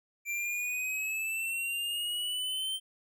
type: exponential sweep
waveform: square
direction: up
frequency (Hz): 2349 to 3131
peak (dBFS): -32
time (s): 0.25-2.8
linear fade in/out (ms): 50
effects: none